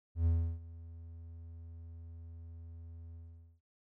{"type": "tone with ADSR envelope", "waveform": "triangle", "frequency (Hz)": 83.1, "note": "E2", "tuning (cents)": 15, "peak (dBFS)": -23, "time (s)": [0.15, 3.61], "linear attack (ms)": 110, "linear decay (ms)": 330, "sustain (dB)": -21, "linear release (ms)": 460, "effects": []}